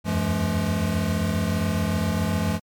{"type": "tone cluster", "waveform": "square", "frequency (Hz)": [79.3, 87, 94.4, 170, 213.1], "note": ["D#2", "F2", "F#2", "F3", "G#3"], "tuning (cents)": [33, -6, 35, -46, 45], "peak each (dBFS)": [-35, -35, -27, -27, -27], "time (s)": [0.04, 2.6], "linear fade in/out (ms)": 50, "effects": ["MP3 96 kbps"]}